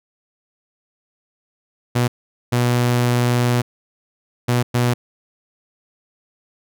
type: tone bursts at uneven times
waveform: sawtooth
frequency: 121.8 Hz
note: B2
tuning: 24 cents flat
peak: -11 dBFS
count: 4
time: 1.95-2.08 / 2.52-3.62 / 4.48-4.63 / 4.74-4.94 s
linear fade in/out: 10 ms
effects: none